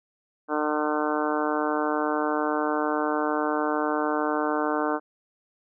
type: harmonic tone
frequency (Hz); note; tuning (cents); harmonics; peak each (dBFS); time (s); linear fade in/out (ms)
151.1; D3; +50; 2 / 3 / 4 / 5 / 6 / 7 / 8 / 9 / 10; -28 / -30 / -31 / -32 / -33 / -33 / -34 / -35 / -35; 0.48-5; 50
effects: none